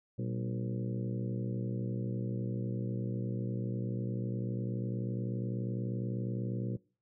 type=harmonic tone with a mistuned harmonic; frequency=60.1 Hz; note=B1; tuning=46 cents flat; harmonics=2 / 3 / 4 / 5 / 6 / 7 / 8 / 9; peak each=-35 / -39 / -45 / -45 / -45 / -51 / -48 / -51 dBFS; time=0.18-6.77 s; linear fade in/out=10 ms; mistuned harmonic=3; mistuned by=+110 cents; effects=noise-tail reverb RT60 0.4 s tail -24 dB re dry